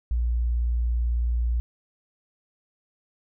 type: tone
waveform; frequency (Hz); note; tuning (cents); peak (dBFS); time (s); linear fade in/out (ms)
sine; 59.1; A#1; +24; -21; 0.11-1.6; 0
effects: none